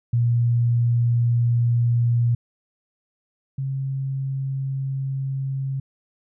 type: tone pair in turn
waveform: sine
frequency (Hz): 118.9 / 135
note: A#2 / C#3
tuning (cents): +35 / -45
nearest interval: major second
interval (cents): 220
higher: second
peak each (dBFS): -16 / -23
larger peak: first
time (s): 0.13-2.35 / 3.58-5.8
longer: neither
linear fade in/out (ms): 5
effects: none